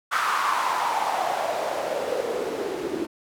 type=noise with band-pass filter sweep; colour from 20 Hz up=white; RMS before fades=-26 dBFS; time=0.11-3.07 s; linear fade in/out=20 ms; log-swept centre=1300 to 330 Hz; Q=4.7; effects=none